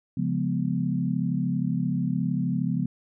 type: chord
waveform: sine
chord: C# dominant seventh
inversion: none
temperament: equal with one note detuned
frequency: 137.4 / 174.61 / 207.7 / 246.9 Hz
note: C#3 / E#3 / G#3 / B3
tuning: -15 / 0 / 0 / 0 cents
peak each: -29 / -27 / -31 / -29 dBFS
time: 0.17-2.86 s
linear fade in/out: 5 ms
effects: none